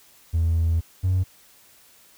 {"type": "tone pair in turn", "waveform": "triangle", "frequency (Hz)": [82.41, 92.65], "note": ["E2", "F#2"], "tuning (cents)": [0, 3], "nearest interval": "major second", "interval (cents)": 203, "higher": "second", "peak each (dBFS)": -15, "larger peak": "neither", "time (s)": [[0.33, 0.81], [1.03, 1.24]], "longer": "first", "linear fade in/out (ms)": 20, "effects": ["tanh soft clip ceiling -14 dBFS", "white hiss -54 dBFS RMS until 2.17 s"]}